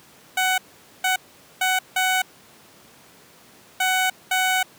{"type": "tone bursts at uneven times", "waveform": "15% pulse", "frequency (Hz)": 747, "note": "F#5", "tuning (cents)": 16, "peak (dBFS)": -12, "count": 6, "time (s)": [[0.37, 0.58], [1.04, 1.16], [1.61, 1.79], [1.96, 2.22], [3.8, 4.1], [4.31, 4.63]], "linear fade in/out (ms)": 5, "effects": ["pink hiss -50 dBFS RMS until 4.78 s", "high-pass 150 Hz 12 dB/octave"]}